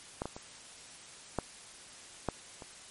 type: clicks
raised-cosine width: 1 ms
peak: -19 / -22 / -29 / -16 / -16 / -30 dBFS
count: 6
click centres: 0.219 / 0.256 / 0.365 / 1.387 / 2.287 / 2.622 s
effects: white hiss -51 dBFS RMS until 2.9 s + MP3 48 kbps